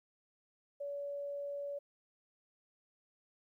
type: tone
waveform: sine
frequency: 569 Hz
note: C#5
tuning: 45 cents sharp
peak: -38 dBFS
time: 0.8-1.79 s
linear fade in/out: 10 ms
effects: 13-bit